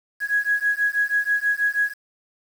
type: beating tone pair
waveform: sine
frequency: 1661.2 / 1667.4 Hz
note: G#6 / G#6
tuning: 0 / +6 cents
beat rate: 6.2 Hz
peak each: -22 / -22 dBFS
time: 0.2-1.94 s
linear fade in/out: 50 ms
effects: 7-bit